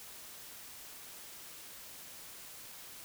silence, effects white hiss -50 dBFS RMS until 3.04 s

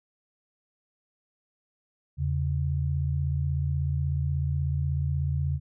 sine tone pair together, 82.41 / 138.81 Hz, E2 / C#3, 0 / +3 cents, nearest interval major sixth, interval 903 cents, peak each -27 dBFS, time 2.17-5.6 s, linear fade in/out 50 ms, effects none

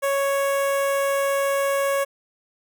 sawtooth tone with notch filter, 554.4 Hz, C#5, in tune, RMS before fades -22 dBFS, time 0.02-2.05 s, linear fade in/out 20 ms, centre 4400 Hz, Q 0.9, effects none

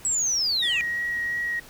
sine linear sweep, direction down, 7900 to 2349 Hz, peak -20 dBFS, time 0.05-0.81 s, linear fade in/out 0 ms
sine tone with vibrato, 1900 Hz, A#6, 33 cents sharp, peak -24 dBFS, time 0.62-1.6 s, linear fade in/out 10 ms, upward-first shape triangle, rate 2.9 Hz, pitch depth 10 cents each way
effects tanh soft clip ceiling -18 dBFS + pink hiss -47 dBFS RMS until 1.69 s

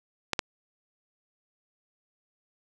clicks, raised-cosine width 0.2 ms, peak -8 dBFS, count 2, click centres 0.333 / 0.392 s, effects none

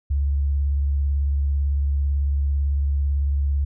sine tone with vibrato, 70.4 Hz, C#2, 27 cents sharp, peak -18 dBFS, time 0.1-3.65 s, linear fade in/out 10 ms, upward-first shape triangle, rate 18 Hz, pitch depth 52 cents each way, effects none

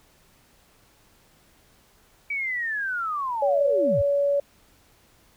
sine linear sweep, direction down, 2300 to 70.1 Hz, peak -25 dBFS, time 2.3-4.02 s, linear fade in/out 5 ms
sine tone, 567 Hz, C#5, 39 cents sharp, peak -19 dBFS, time 3.42-4.4 s, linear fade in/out 5 ms
effects pink hiss -59 dBFS RMS until 5.36 s

